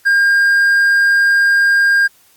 triangle tone, 1609 Hz, G6, 45 cents sharp, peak -7 dBFS, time 0.05-2.08 s, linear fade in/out 20 ms, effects white hiss -51 dBFS RMS until 2.36 s + Opus 48 kbps

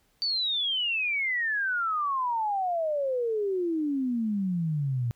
sine exponential sweep, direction down, 4613 to 115.5 Hz, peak -25 dBFS, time 0.22-5.11 s, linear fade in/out 0 ms, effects pink hiss -68 dBFS RMS until 5.15 s

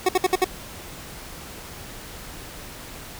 25% pulse tone bursts, 370 Hz, F#4, in tune, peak -12 dBFS, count 5, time 0.06-0.445 s, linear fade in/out 5 ms, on 29 ms, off 60 ms, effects pink hiss -39 dBFS RMS until 3.19 s

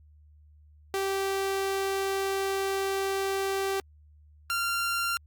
sawtooth tone pair in turn, 389.3 / 1383.3 Hz, G4 / F6, -12 / -17 cents, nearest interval octave + minor seventh, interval 2195 cents, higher second, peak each -23 dBFS, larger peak neither, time 0.94-3.8 / 4.5-5.17 s, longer first, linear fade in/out 0 ms, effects added 75 Hz sine -53 dBFS peak until 5.26 s + Opus 48 kbps

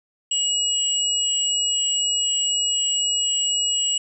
sine tone pair together, 2900 / 7751 Hz, F#7 / B8, -35 / -33 cents, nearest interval octave + perfect fourth, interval 1702 cents, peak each -22 dBFS, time 0.31-3.98 s, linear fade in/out 5 ms, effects none

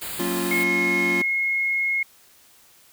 white band-stop noise, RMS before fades -32 dBFS, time 0.01-0.64 s, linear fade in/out 10 ms, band 4800 to 7000 Hz, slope 96 dB/octave
square chord, Gb major seventh, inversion none, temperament equal, 185 / 233.1 / 277.2 / 349.2 Hz, Gb3 / Bb3 / Db4 / F4, 0 / 0 / 0 / 0 cents, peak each -31 / -33 / -32 / -27 dBFS, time 0.19-1.22 s, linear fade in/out 5 ms
sine tone, 2161 Hz, C#7, 45 cents flat, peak -20 dBFS, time 0.51-2.03 s, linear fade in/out 5 ms
effects white hiss -54 dBFS RMS until 2.92 s

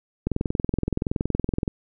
click train, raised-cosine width 3 ms, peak -10 dBFS, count 31, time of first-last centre 0.27-1.678 s, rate 21.3 Hz, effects none

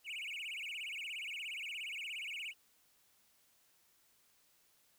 triangle tone with vibrato, 2544 Hz, D#7, 38 cents sharp, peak -39 dBFS, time 0.04-2.54 s, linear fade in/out 50 ms, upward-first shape sine, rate 17 Hz, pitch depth 270 cents each way, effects white hiss -71 dBFS RMS until 4.98 s

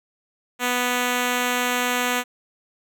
5% pulse tone, 246.9 Hz, B3, in tune, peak -9 dBFS, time 0.59-2.24 s, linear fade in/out 50 ms, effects none

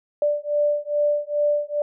sine beating tone pair, 587.3 / 589.7 Hz, D5 / D5, 0 / +7 cents, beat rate 2.4 Hz, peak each -22 dBFS, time 0.22-1.82 s, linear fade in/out 2 ms, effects none

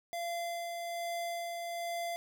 square tone with tremolo, 686 Hz, F5, 31 cents flat, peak -35 dBFS, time 0.13-2.16 s, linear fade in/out 0 ms, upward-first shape sine, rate 1.2 Hz, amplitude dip 30%, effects none

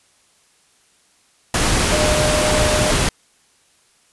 sine tone in noise, 609 Hz, D#5, 37 cents flat, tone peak -19 dBFS, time 1.92-2.91 s, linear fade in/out 2 ms, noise pink, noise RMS -17 dBFS, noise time 1.54-3.09 s, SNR -5 dB, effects white hiss -57 dBFS RMS until 4.12 s + resampled to 24000 Hz

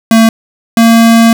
square tone pair in turn, 225.4 / 228.8 Hz, A3 / A#3, +42 / -32 cents, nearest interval unison, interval 26 cents, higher second, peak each -3 dBFS, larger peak neither, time 0.11-0.29 / 0.77-1.33 s, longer second, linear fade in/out 2 ms, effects none

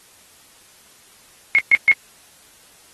sine tone bursts, 2170 Hz, C#7, 37 cents flat, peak -8 dBFS, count 3, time 1.55-1.915 s, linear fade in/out 0 ms, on 35 ms, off 130 ms, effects white hiss -50 dBFS RMS until 2.93 s + AAC 32 kbps

